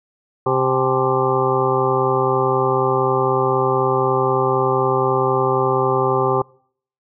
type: harmonic tone with a mistuned harmonic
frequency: 130.9 Hz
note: C3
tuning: 1 cent sharp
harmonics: 1 / 2 / 3 / 4 / 6 / 7 / 8 / 9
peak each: -24 / -30 / -19 / -23 / -24 / -25 / -24 / -24 dBFS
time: 0.46-6.42 s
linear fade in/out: 5 ms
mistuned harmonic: 7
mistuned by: -91 cents
effects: noise-tail reverb RT60 0.6 s tail -26 dB re dry